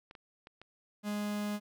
clicks, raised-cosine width 0.3 ms, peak -34 dBFS, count 4, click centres 0.111 / 0.152 / 0.471 / 0.616 s
45% pulse tone, 207.7 Hz, G#3, in tune, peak -33 dBFS, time 1.03-1.6 s, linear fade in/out 50 ms
effects none

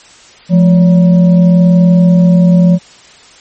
sine tone with frequency modulation, 174.61 Hz, F3, in tune, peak -3 dBFS, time 0.49-2.79 s, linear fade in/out 50 ms, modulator 390 Hz, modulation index 0.41, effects white hiss -39 dBFS RMS until 3.4 s + MP3 32 kbps

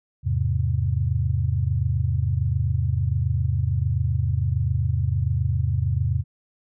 sine chord, E augmented, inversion none, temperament equal, 82.41 / 103.83 / 130.81 Hz, E2 / G#2 / B#2, 0 / 0 / 0 cents, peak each -24 dBFS, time 0.23-6.24 s, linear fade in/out 50 ms, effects none

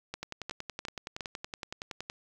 two click trains, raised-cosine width 0.2 ms, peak -19 / -20 dBFS, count 4 / 21, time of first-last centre 0.14-1.208 / 0.23-2.099 s, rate 2.81 / 10.7 Hz, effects 9-bit

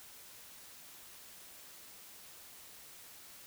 silence, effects white hiss -54 dBFS RMS until 3.46 s

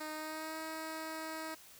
10% pulse tone with pitch glide, 309.2 to 317.9 Hz, D#4 to D#4, -11 to +37 cents, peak -32 dBFS, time 0-1.55 s, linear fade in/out 10 ms, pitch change +48 cents, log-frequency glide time 0.13-0.59 s, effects white hiss -57 dBFS RMS until 1.79 s

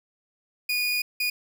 30% pulse tone bursts at uneven times, 2457 Hz, D#7, 22 cents flat, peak -21 dBFS, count 2, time 0.69-1.02 / 1.2-1.3 s, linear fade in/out 5 ms, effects none

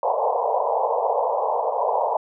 white band-pass noise, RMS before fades -22 dBFS, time 0.03-2.17 s, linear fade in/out 2 ms, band 450 to 1000 Hz, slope 96 dB/octave, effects none

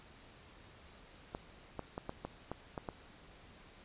clicks, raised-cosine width 1 ms, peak -25 dBFS, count 8, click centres 1.349 / 1.793 / 1.979 / 2.094 / 2.25 / 2.516 / 2.778 / 2.888 s, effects pink hiss -58 dBFS RMS until 3.84 s + resampled to 8000 Hz

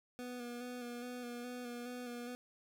25% pulse tone with vibrato, 244 Hz, B3, 21 cents flat, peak -39 dBFS, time 0.19-2.35 s, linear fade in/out 0 ms, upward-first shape square, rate 2.4 Hz, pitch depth 23 cents each way, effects none

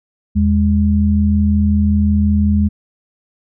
sine tone pair together, 80.7 / 206.2 Hz, E2 / G#3, -36 / -12 cents, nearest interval octave + major third, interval 1624 cents, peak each -13 dBFS, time 0.35-2.69 s, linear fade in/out 20 ms, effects none

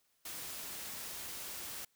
white noise, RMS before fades -44 dBFS, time 0.25-1.85 s, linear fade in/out 5 ms, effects white hiss -75 dBFS RMS until 1.95 s

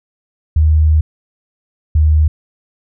sine tone pair in turn, 77.6 / 77.02 Hz, D#2 / D#2, -4 / -17 cents, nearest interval unison, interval 13 cents, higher first, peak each -7 dBFS, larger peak neither, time 0.56-1.01 / 1.95-2.28 s, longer first, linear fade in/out 5 ms, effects none

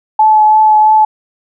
sine tone with vibrato, 861 Hz, A5, 38 cents flat, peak -4 dBFS, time 0.19-1.05 s, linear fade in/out 5 ms, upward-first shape triangle, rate 3 Hz, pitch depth 16 cents each way, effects none

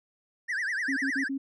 triangle tone with vibrato, 1760 Hz, A6, in tune, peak -26 dBFS, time 0.48-1.29 s, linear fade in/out 20 ms, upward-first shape triangle, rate 10 Hz, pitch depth 260 cents each way
sine tone bursts, 272 Hz, C#4, 33 cents flat, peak -28 dBFS, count 4, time 0.88-1.38 s, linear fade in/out 10 ms, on 89 ms, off 48 ms
effects resampled to 22050 Hz

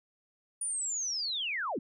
sine linear sweep, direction down, 9650 to 175.8 Hz, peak -31 dBFS, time 0.61-1.79 s, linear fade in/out 5 ms, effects none

